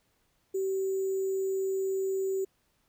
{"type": "tone with sample-and-hold", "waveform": "sine", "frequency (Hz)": 383.7, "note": "G4", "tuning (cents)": -37, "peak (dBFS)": -27, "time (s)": [0.54, 2.45], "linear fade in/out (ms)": 10, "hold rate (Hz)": 7350, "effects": ["pink hiss -72 dBFS RMS until 2.88 s"]}